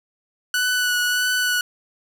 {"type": "tone with vibrato", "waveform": "sawtooth", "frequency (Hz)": 1481, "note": "F#6", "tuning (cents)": 1, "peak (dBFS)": -15, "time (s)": [0.54, 1.61], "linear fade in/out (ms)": 2, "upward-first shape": "sine", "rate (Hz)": 1.6, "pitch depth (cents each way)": 17, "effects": []}